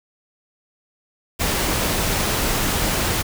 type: noise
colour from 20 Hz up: pink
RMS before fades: -21 dBFS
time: 1.39-3.23 s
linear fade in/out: 20 ms
effects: none